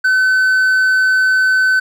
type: tone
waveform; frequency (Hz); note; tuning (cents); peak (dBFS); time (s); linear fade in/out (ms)
triangle; 1519; F#6; +45; -8; 0.04-1.8; 10
effects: none